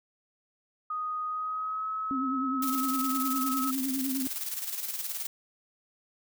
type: tone with pitch glide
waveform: sine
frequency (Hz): 1244.5 to 1286.9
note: D#6 to E6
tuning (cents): 0 to -42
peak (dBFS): -30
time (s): 0.9-3.71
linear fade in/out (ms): 5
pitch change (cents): +58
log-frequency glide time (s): 1.27-1.88
type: tone with vibrato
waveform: sine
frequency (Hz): 265.6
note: C4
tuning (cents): +26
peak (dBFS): -29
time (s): 2.11-4.27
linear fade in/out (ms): 0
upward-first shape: triangle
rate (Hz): 9.8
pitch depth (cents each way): 70
type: noise with tremolo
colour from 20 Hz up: blue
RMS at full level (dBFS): -33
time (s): 2.62-5.27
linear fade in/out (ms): 5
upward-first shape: square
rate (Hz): 19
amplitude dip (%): 50
effects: none